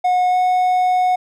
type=tone with pitch glide; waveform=triangle; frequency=727 to 732.5 Hz; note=F#5 to F#5; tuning=-31 to -18 cents; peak=-11 dBFS; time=0.04-1.16 s; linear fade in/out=10 ms; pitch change=+13 cents; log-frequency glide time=0.3-0.36 s; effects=none